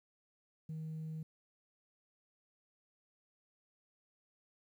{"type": "tone", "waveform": "sine", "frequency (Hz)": 157.9, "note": "D#3", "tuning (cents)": 26, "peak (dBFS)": -38, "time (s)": [0.69, 1.23], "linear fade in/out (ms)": 5, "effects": ["tanh soft clip ceiling -38 dBFS", "12-bit"]}